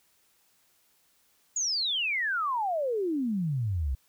sine exponential sweep, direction down, 6970 to 61.74 Hz, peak -26 dBFS, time 1.56-3.95 s, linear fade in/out 5 ms, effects white hiss -67 dBFS RMS until 4.08 s

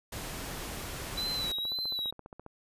pink noise, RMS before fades -39 dBFS, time 0.12-1.52 s, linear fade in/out 5 ms
triangle tone with vibrato, 3951 Hz, B7, in tune, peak -30 dBFS, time 1.17-2.11 s, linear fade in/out 10 ms, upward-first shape sine, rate 1.9 Hz, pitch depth 58 cents each way
click train, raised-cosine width 1 ms, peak -31 dBFS, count 16, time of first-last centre 1.45-2.464 s, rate 14.8 Hz
effects resampled to 32000 Hz

